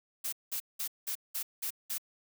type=noise bursts; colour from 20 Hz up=blue; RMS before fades=-35 dBFS; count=7; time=0.24-1.982 s; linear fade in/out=10 ms; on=86 ms; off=190 ms; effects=none